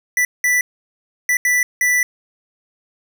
square tone bursts at uneven times, 1975.5 Hz, B6, in tune, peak -14 dBFS, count 5, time 0.17-0.25 / 0.44-0.61 / 1.29-1.37 / 1.45-1.63 / 1.81-2.03 s, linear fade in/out 2 ms, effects none

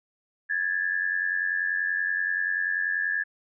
sine tone pair together, 1661 / 1751.4 Hz, G#6 / A6, 0 / -8 cents, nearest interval minor second, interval 92 cents, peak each -27 dBFS, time 0.49-3.24 s, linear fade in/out 20 ms, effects none

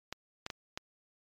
clicks, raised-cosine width 0.2 ms, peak -20 dBFS, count 4, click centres 0.126 / 0.464 / 0.502 / 0.775 s, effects MP3 96 kbps

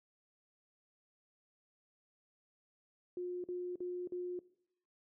sine tone bursts, 357.8 Hz, F4, 42 cents sharp, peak -37 dBFS, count 4, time 3.17-4.391 s, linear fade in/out 2 ms, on 270 ms, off 47 ms, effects noise-tail reverb RT60 0.7 s tail -20 dB re dry

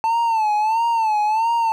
triangle tone with vibrato, 885 Hz, A5, 10 cents sharp, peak -14 dBFS, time 0.04-1.72 s, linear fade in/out 0 ms, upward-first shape sine, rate 1.5 Hz, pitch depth 94 cents each way, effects none

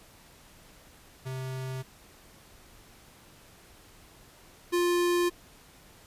square tone pair in turn, 130.7 / 350.5 Hz, C3 / F4, -1 / +6 cents, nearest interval octave + perfect fourth, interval 1707 cents, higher second, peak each -34 / -24 dBFS, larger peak second, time 1.25-1.83 / 4.72-5.3 s, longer neither, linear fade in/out 20 ms, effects pink hiss -55 dBFS RMS until 6.06 s + resampled to 32000 Hz

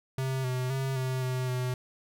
square tone with pitch steps, 132.2 / 127.3 / 133.9 / 129.7 / 128 / 126.3 Hz, C3 / C3 / C3 / C3 / C3 / B2, +18 / -47 / +40 / -15 / -38 / +39 cents, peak -29 dBFS, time 0.18-1.74 s, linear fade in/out 2 ms, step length 260 ms, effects none

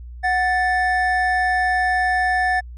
triangle tone pair together, 736.4 / 1760 Hz, F#5 / A6, -8 / 0 cents, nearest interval octave + minor third, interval 1508 cents, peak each -17 / -18 dBFS, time 0.23-2.61 s, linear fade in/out 20 ms, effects added 60 Hz sine -33 dBFS peak until 2.77 s + resampled to 22050 Hz

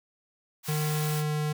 white high-pass noise, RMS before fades -37 dBFS, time 0.63-1.24 s, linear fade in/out 50 ms, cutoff 650 Hz, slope 48 dB/octave
square tone with pitch glide, 152 to 151.04 Hz, D#3 to D3, -40 to +49 cents, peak -27 dBFS, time 0.68-1.53 s, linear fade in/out 10 ms, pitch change -11 cents, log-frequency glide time 1.05-1.33 s
effects none

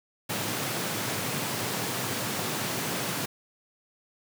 pink high-pass noise, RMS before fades -31 dBFS, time 0.29-3.26 s, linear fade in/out 10 ms, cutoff 100 Hz, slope 96 dB/octave, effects none

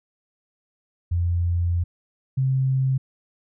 sine tone pair in turn, 86.6 / 132.35 Hz, F2 / C3, -14 / +20 cents, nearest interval perfect fifth, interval 734 cents, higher second, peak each -19 / -18 dBFS, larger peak second, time 1.11-1.84 / 2.37-2.98 s, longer first, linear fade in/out 10 ms, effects none

